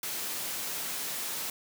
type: high-pass noise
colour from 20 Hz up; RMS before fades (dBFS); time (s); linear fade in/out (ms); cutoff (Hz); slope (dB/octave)
white; -35; 0.03-1.5; 2; 140; 12
effects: none